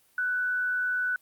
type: tone with frequency modulation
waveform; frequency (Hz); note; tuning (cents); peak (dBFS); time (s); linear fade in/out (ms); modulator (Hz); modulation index
sine; 1490; F#6; +12; -25; 0.18-1.16; 2; 91.3; 0.3
effects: white hiss -64 dBFS RMS until 1.21 s + Opus 32 kbps